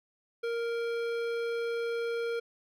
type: tone with hard clipping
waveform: sine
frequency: 466.2 Hz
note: A#4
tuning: in tune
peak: -32 dBFS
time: 0.43-2.4 s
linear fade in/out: 10 ms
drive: 14 dB
effects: none